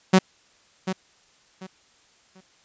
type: tone with echo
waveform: sawtooth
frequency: 187.6 Hz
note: F#3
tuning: 24 cents sharp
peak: -8 dBFS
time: 0.13-0.19 s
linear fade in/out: 10 ms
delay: 740 ms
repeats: 3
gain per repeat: -12 dB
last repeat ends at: 2.41 s
effects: white hiss -59 dBFS RMS until 2.64 s + resampled to 16000 Hz

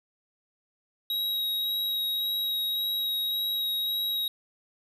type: tone with vibrato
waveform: square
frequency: 3820 Hz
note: A#7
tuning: 42 cents sharp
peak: -27 dBFS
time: 1.1-4.28 s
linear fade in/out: 2 ms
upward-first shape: sine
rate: 1.8 Hz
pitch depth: 10 cents each way
effects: none

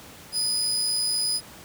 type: tone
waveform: 30% pulse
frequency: 4978 Hz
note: D#8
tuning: in tune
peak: -20 dBFS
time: 0.32-1.41 s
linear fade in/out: 50 ms
effects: pink hiss -45 dBFS RMS until 1.64 s + high-pass 80 Hz 12 dB/octave

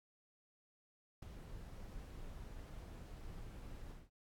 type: noise with ADSR envelope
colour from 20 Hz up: brown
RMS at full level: -43 dBFS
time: 1.22-4.1 s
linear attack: 6 ms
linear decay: 9 ms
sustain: -7 dB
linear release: 200 ms
effects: AAC 64 kbps

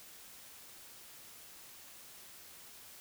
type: silence
effects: white hiss -54 dBFS RMS until 3 s

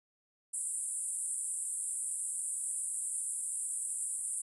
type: band-pass noise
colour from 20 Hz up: white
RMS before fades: -37 dBFS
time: 0.53-4.42 s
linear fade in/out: 10 ms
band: 8000 to 10000 Hz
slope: 96 dB/octave
effects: none

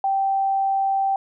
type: tone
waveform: sine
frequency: 780 Hz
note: G5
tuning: 9 cents flat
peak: -18 dBFS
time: 0.04-1.16 s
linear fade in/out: 2 ms
effects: none

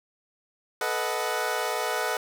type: chord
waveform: 20% pulse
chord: B dominant seventh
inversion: third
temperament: equal with one note detuned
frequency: 435.7 / 493.9 / 622.3 / 740 Hz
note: A4 / B4 / D#5 / F#5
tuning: -17 / 0 / 0 / 0 cents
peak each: -27 dBFS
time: 0.81-2.17 s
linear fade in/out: 2 ms
effects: none

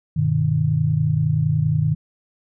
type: chord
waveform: sine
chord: G augmented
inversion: none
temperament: just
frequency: 98 / 122.5 / 153.12 Hz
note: G2 / B2 / D#3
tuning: 0 / -14 / -27 cents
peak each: -24 / -22 / -18 dBFS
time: 0.16-1.95 s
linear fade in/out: 10 ms
effects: none

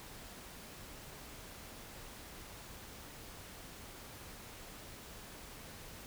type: silence
effects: pink hiss -51 dBFS RMS until 6.06 s

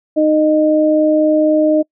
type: tone pair together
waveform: sine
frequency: 309 / 615 Hz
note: D#4 / D#5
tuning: -12 / -20 cents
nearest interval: octave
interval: 1192 cents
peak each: -12 dBFS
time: 0.16-1.83 s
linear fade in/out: 20 ms
effects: noise-tail reverb RT60 0.1 s tail -26 dB re dry

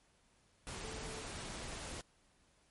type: tone in noise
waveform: sine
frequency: 440 Hz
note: A4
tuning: in tune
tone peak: -50 dBFS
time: 0.84-1.22 s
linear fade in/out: 0 ms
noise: pink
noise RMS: -45 dBFS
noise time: 0.67-2.01 s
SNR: -8 dB
effects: pink hiss -71 dBFS RMS until 2.7 s + MP3 48 kbps

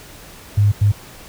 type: tone bursts at uneven times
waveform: sine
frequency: 102.8 Hz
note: G#2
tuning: 17 cents flat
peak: -10 dBFS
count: 2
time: 0.57-0.72 / 0.81-0.92 s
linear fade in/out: 10 ms
effects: pink hiss -40 dBFS RMS until 1.28 s

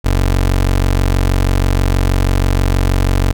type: tone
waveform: 25% pulse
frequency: 46.25 Hz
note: F#1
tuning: in tune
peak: -7 dBFS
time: 0.04-3.33 s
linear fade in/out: 20 ms
effects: none

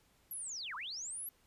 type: linear two-way sweep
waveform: sine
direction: down then up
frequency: 11840 to 932.3 to 11840 Hz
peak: -40 dBFS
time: 0.31-1.29 s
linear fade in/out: 2 ms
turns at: 0.75 s
effects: pink hiss -70 dBFS RMS until 1.46 s + resampled to 32000 Hz

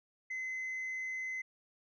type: tone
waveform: sine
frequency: 2046 Hz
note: C7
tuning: 39 cents flat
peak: -34 dBFS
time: 0.3-1.42 s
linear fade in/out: 10 ms
effects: tanh soft clip ceiling -35 dBFS

